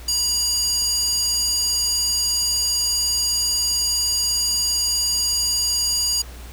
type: tone with high-pass filter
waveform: square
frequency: 963 Hz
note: B5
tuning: 44 cents flat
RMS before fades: -21 dBFS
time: 0.08-6.22 s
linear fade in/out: 5 ms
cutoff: 5500 Hz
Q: 8.8
effects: added 60 Hz sine -36 dBFS peak until 6.52 s + pink hiss -43 dBFS RMS until 6.52 s